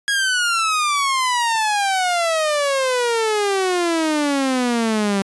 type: exponential sweep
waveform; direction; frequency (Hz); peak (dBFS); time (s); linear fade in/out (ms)
sawtooth; down; 1661.2 to 193.9; -13; 0.08-5.22; 0
effects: resampled to 24000 Hz